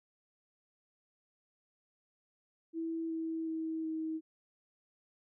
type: tone with pitch steps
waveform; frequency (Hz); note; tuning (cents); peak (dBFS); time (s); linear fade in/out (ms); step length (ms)
sine; 327.6 / 324.4 / 321.2 / 318.1; E4 / E4 / E4 / D#4; -11 / -28 / -45 / +38; -34; 2.73-4.21; 50; 370
effects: none